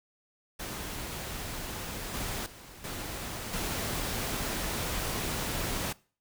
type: noise with level steps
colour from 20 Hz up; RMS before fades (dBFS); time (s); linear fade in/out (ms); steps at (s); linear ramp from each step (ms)
pink; -38 / -35 / -49 / -38 / -33; 0.59-5.93; 10; 2.14 / 2.46 / 2.84 / 3.53; 2
effects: noise-tail reverb RT60 0.4 s tail -22 dB re dry